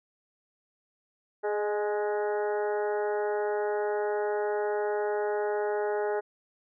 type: harmonic tone with a mistuned harmonic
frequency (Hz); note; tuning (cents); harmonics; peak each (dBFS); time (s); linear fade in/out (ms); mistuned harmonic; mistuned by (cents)
208.8; G#3; +10; 2 / 3 / 4 / 5 / 6 / 7 / 8 / 9; -28 / -34 / -34 / -47 / -47 / -41 / -47 / -47; 1.43-6.21; 20; 3; -26
effects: none